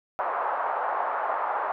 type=band-pass noise; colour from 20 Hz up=pink; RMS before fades=-28 dBFS; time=0.19-1.72 s; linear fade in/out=0 ms; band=690 to 1200 Hz; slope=24 dB/octave; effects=none